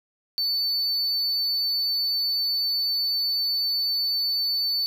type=tone; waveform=triangle; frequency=4504 Hz; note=C#8; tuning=27 cents sharp; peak=-21 dBFS; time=0.38-4.86 s; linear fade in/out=0 ms; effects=none